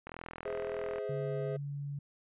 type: click train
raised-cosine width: 0.5 ms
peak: -27 dBFS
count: 39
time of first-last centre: 0.07-0.983 s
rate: 41.6 Hz
type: chord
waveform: triangle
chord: Ab augmented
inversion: none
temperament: just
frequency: 415.3 / 519.1 / 648.9 Hz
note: Ab4 / C5 / E5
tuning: 0 / -14 / -27 cents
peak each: -35 / -38 / -40 dBFS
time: 0.45-1.57 s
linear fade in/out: 10 ms
type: tone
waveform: sine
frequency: 142.4 Hz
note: C#3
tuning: 47 cents sharp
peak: -36 dBFS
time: 1.09-1.99 s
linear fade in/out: 5 ms
effects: resampled to 8000 Hz